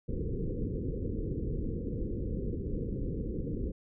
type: low-pass noise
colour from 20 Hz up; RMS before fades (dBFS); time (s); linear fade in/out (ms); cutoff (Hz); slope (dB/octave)
pink; -34; 0.08-3.72; 10; 500; 96
effects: none